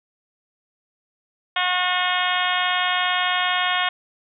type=harmonic tone; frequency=362.3 Hz; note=F#4; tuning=36 cents flat; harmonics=2 / 3 / 4 / 5 / 6 / 7 / 8 / 9 / 10; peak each=-26 / -26 / -27 / -27 / -28 / -32 / -29 / -27 / -32 dBFS; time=1.56-3.89 s; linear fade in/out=5 ms; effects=none